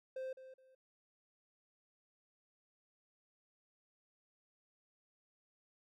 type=tone with echo; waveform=triangle; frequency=522 Hz; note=C5; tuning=4 cents flat; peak=-38 dBFS; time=0.16-0.33 s; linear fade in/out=5 ms; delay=210 ms; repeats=2; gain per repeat=-12 dB; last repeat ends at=0.75 s; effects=none